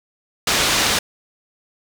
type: low-pass noise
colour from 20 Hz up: white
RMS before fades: -18 dBFS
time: 0.47-0.99 s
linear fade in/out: 5 ms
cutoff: 5400 Hz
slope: 12 dB/octave
effects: none